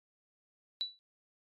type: tone with exponential decay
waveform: sine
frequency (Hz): 3947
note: B7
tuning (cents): -2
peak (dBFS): -28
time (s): 0.81-0.99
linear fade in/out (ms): 0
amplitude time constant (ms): 37
effects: MP3 64 kbps